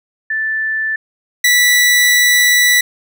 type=tone pair in turn; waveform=sine / sawtooth; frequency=1760 / 1963.9 Hz; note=A6 / B6; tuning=0 / -10 cents; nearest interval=major second; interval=190 cents; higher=second; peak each=-15 / -5 dBFS; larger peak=second; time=0.3-0.96 / 1.44-2.81 s; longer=second; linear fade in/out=5 ms; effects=none